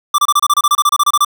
square tone bursts, 1175 Hz, D6, 1 cent sharp, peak -9 dBFS, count 16, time 0.14-1.248 s, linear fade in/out 5 ms, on 43 ms, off 28 ms, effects none

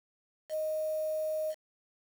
sine tone with quantisation, 622.3 Hz, D#5, in tune, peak -30 dBFS, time 0.49-1.55 s, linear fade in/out 50 ms, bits 8, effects none

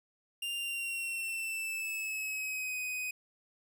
45% pulse tone with pitch glide, 2794 to 2504 Hz, F7 to D#7, 0 to +10 cents, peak -34 dBFS, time 0.42-3.11 s, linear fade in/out 5 ms, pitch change -190 cents, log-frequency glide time 0.56-2.78 s, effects none

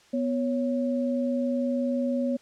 sine tone pair together, 246.9 / 554.3 Hz, B3 / C#5, 0 / 0 cents, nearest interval octave + major second, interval 1400 cents, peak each -25 / -29 dBFS, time 0.13-2.37 s, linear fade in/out 10 ms, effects white hiss -57 dBFS RMS until 2.41 s + low-pass 6000 Hz 12 dB/octave

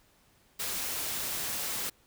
white noise, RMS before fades -34 dBFS, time 0.59-1.9 s, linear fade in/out 10 ms, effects pink hiss -65 dBFS RMS until 2.06 s

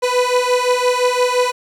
30% pulse beating tone pair, 493.9 / 499.7 Hz, B4 / B4, 0 / +20 cents, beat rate 5.8 Hz, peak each -14 dBFS, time 0.02-1.52 s, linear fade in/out 20 ms, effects low-pass 9000 Hz 12 dB/octave + 8-bit

